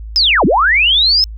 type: linear two-way sweep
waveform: sine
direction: down then up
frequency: 5274 to 146.83 to 5274 Hz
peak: -8 dBFS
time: 0.16-1.24 s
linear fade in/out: 0 ms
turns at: 0.45 s
effects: added 54 Hz sine -25 dBFS peak until 1.37 s